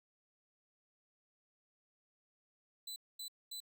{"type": "tone bursts", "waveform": "sawtooth", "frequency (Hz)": 4000, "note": "B7", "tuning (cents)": 21, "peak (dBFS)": -40, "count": 3, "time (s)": [2.87, 3.603], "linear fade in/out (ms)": 5, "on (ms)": 91, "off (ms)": 230, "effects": []}